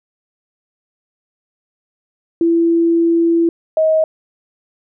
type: tone pair in turn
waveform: sine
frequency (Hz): 335 / 632.4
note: E4 / D#5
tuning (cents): +28 / +28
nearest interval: major seventh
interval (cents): 1100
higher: second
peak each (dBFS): -10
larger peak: neither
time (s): 2.41-3.49 / 3.77-4.04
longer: first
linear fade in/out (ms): 2
effects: none